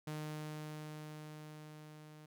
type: tone with level ramp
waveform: sawtooth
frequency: 152.9 Hz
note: D#3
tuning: 30 cents flat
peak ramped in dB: -36 to -50 dBFS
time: 0.07-2.26 s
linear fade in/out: 5 ms
effects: none